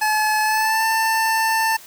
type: tone with pitch glide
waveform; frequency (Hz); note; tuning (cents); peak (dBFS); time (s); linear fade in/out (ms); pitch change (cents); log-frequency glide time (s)
25% pulse; 858 to 891.3; A5 to A5; -44 to +22; -13; 0.01-1.77; 10; +66; 0.42-0.85
effects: white hiss -43 dBFS RMS until 1.86 s